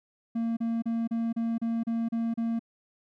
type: tone bursts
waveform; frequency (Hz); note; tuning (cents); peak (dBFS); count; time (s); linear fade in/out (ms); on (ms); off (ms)
triangle; 229.6; A#3; -26; -24; 9; 0.35-2.594; 10; 220; 33
effects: none